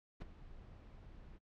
brown noise with ADSR envelope, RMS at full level -40 dBFS, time 0.2-1.39 s, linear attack 17 ms, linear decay 17 ms, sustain -15 dB, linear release 30 ms, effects noise-tail reverb RT60 0.1 s tail -24 dB re dry + low-pass 4000 Hz 12 dB/octave

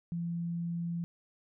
sine tone, 170.2 Hz, F3, 44 cents flat, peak -32 dBFS, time 0.12-1.04 s, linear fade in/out 0 ms, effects none

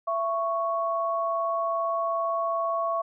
sine tone pair together, 668.8 / 1108.7 Hz, E5 / C#6, +25 / 0 cents, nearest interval major sixth, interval 875 cents, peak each -27 dBFS, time 0.07-3.02 s, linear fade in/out 10 ms, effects none

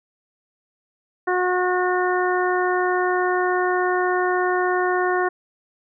harmonic tone, 363.3 Hz, F#4, 32 cents flat, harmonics 1 / 2 / 3 / 4 / 5, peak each -21 / -24 / -26 / -27 / -28 dBFS, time 1.27-5.29 s, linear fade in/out 10 ms, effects none

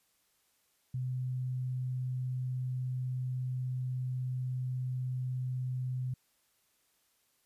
sine tone, 127.4 Hz, C3, 46 cents flat, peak -32 dBFS, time 0.94-6.14 s, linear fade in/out 5 ms, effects white hiss -73 dBFS RMS until 7.45 s + resampled to 32000 Hz

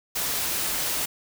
white noise, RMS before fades -27 dBFS, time 0.15-1.06 s, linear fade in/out 10 ms, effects none

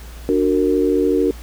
sine chord, D augmented, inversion none, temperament just, 293.7 / 367.1 / 458.9 Hz, D4 / F#4 / A#4, 0 / -14 / -27 cents, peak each -18 dBFS, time 0.29-1.31 s, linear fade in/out 0 ms, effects added 58 Hz sine -33 dBFS peak until 1.42 s + pink hiss -42 dBFS RMS until 1.42 s

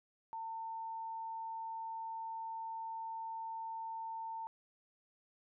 sine tone, 900 Hz, A5, 39 cents sharp, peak -40 dBFS, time 0.33-4.47 s, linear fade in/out 0 ms, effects none

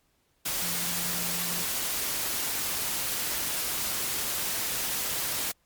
sine tone in noise, 174.4 Hz, F3, 2 cents flat, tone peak -39 dBFS, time 0.62-1.64 s, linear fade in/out 10 ms, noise white, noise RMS -30 dBFS, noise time 0.45-5.52 s, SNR -12 dB, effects pink hiss -70 dBFS RMS until 5.65 s + MP3 96 kbps

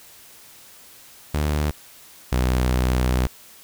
sawtooth tone pair in turn, 74.6 / 62.73 Hz, D2 / B1, +28 / +28 cents, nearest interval minor third, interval 300 cents, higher first, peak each -16 / -14 dBFS, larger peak second, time 1.34-1.71 / 2.32-3.27 s, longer second, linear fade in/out 5 ms, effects white hiss -47 dBFS RMS until 3.63 s

